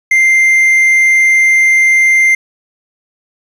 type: tone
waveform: triangle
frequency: 2093 Hz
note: C7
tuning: in tune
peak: -4 dBFS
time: 0.11-2.35 s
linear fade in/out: 5 ms
effects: resampled to 32000 Hz + 7-bit